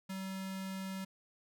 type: tone with notch filter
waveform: square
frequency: 191 Hz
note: G3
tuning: 45 cents flat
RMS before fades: -41 dBFS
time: 0.09-1.05 s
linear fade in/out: 10 ms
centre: 390 Hz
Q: 0.62
effects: none